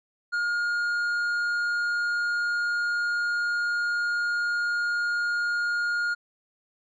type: tone with tanh clipping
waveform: sine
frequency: 1423 Hz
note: F6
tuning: 32 cents sharp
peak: -25 dBFS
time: 0.32-6.15 s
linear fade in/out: 20 ms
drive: 6 dB
effects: none